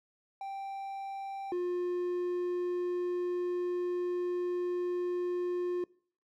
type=tone pair in turn; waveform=triangle; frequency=784 / 355.7 Hz; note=G5 / F4; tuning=0 / +32 cents; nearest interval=octave + major second; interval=1368 cents; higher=first; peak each=-35 / -28 dBFS; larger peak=second; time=0.41-1.52 / 1.52-5.84 s; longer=second; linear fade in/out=2 ms; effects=noise-tail reverb RT60 0.5 s tail -23 dB re dry